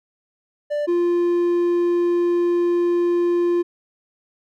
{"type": "tone pair in turn", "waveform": "triangle", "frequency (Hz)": [589, 348.2], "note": ["D5", "F4"], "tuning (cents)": [5, -5], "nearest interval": "major sixth", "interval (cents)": 910, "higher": "first", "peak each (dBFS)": [-18, -14], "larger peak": "second", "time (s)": [[0.7, 0.87], [0.87, 3.63]], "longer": "second", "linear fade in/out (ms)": 20, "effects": []}